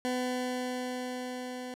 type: tone with level ramp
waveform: 20% pulse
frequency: 251.3 Hz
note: B3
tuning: 30 cents sharp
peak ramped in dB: -24 to -33 dBFS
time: 0.05-1.74 s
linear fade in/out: 0 ms
effects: low-pass 11000 Hz 12 dB/octave